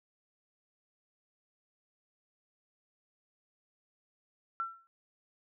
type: tone with exponential decay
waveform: sine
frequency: 1348 Hz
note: E6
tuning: 38 cents sharp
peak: -29 dBFS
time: 4.6-4.87 s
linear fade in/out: 0 ms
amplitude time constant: 58 ms
effects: none